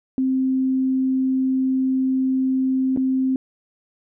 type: tone with dropouts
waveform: sine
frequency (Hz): 261.9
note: C4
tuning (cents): +2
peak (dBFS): -17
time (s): 0.18-3.36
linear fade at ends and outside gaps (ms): 1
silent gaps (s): 2.963-2.973
effects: none